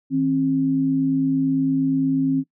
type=tone pair together; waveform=sine; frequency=159.47 / 268.2 Hz; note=D#3 / C4; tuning=+43 / +43 cents; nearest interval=major sixth; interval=900 cents; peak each=-26 / -17 dBFS; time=0.1-2.44 s; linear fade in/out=50 ms; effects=noise-tail reverb RT60 0.1 s tail -18 dB re dry